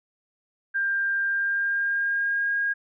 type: tone with pitch glide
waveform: sine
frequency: 1593 to 1628.4 Hz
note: G6 to G#6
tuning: +27 to -35 cents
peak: -22 dBFS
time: 0.74-2.74 s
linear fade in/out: 20 ms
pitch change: +38 cents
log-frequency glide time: 1.25-2.54 s
effects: none